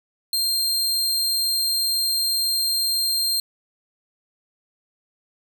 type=tone; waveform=sawtooth; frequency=4186 Hz; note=C8; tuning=in tune; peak=-17 dBFS; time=0.33-3.4 s; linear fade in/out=2 ms; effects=none